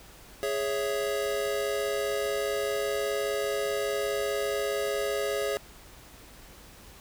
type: chord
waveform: square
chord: C# minor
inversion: second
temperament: equal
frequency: 415.3 / 554.4 / 659.3 Hz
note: G#4 / C#5 / E5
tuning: 0 / 0 / 0 cents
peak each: -31 / -32 / -36 dBFS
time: 0.43-5.57 s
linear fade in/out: 0 ms
effects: added 50 Hz sine -56 dBFS peak until 7 s + pink hiss -51 dBFS RMS until 7 s